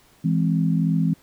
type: chord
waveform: sine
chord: E augmented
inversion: none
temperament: equal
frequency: 164.81 / 207.7 / 261.6 Hz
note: E3 / G#3 / B#3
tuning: 0 / 0 / 0 cents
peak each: -19 / -25 / -25 dBFS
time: 0.24-1.14 s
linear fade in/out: 10 ms
effects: pink hiss -56 dBFS RMS until 1.22 s